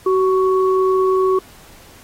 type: tone pair together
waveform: sine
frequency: 377.4 / 1114 Hz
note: F#4 / C#6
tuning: +34 / +8 cents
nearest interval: octave + perfect fifth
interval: 1874 cents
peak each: -13 / -20 dBFS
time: 0.06-1.39 s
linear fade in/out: 5 ms
effects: pink hiss -45 dBFS RMS until 2.03 s + AAC 48 kbps